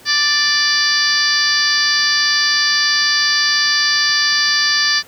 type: harmonic tone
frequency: 587.3 Hz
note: D5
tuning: in tune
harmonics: 2 / 3 / 4 / 5 / 6 / 7 / 8 / 9 / 10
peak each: -26 / -17 / -27 / -28 / -24 / -25 / -16 / -25 / -26 dBFS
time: 0.05-5.03 s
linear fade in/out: 50 ms
effects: pink hiss -43 dBFS RMS until 5.07 s + high-pass 100 Hz 12 dB/octave